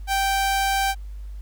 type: tone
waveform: sawtooth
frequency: 782 Hz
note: G5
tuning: 4 cents flat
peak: -16 dBFS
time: 0.07-0.95 s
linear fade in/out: 50 ms
effects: added 50 Hz sine -32 dBFS peak until 1.41 s + pink hiss -60 dBFS RMS until 1.41 s